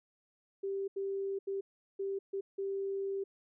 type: tone bursts at uneven times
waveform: sine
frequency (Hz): 392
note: G4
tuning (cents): 0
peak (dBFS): -33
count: 6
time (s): 0.63-0.88 / 0.96-1.39 / 1.47-1.61 / 1.99-2.19 / 2.33-2.41 / 2.58-3.24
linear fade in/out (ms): 10
effects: none